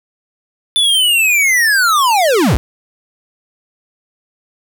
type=linear sweep; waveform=square; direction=down; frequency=3520 to 32.7 Hz; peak=-10 dBFS; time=0.76-2.57 s; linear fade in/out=0 ms; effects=none